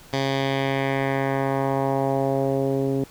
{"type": "tone with low-pass filter sweep", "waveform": "10% pulse", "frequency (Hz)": 136, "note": "C#3", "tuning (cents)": -33, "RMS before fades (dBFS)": -23, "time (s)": [0.13, 3.04], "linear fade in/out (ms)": 2, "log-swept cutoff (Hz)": [4600, 350], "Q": 1.6, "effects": ["pink hiss -48 dBFS RMS until 3.1 s"]}